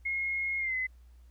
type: tone with pitch glide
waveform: sine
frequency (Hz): 2155 to 2034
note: C#7 to C7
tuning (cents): -49 to -50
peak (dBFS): -29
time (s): 0.05-0.87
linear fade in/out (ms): 10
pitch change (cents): -101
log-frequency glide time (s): 0.59-0.75
effects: added 60 Hz sine -52 dBFS peak until 1.3 s + pink hiss -72 dBFS RMS until 1.3 s